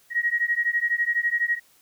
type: beating tone pair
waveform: sine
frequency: 1888 / 1900 Hz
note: A#6 / A#6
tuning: +22 / +33 cents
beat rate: 12 Hz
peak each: -24 dBFS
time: 0.1-1.6 s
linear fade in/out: 50 ms
effects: white hiss -59 dBFS RMS until 1.81 s